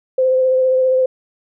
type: tone with vibrato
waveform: sine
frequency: 517 Hz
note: C5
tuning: 21 cents flat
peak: -11 dBFS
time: 0.18-1.06 s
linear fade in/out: 5 ms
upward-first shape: triangle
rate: 15 Hz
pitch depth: 20 cents each way
effects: none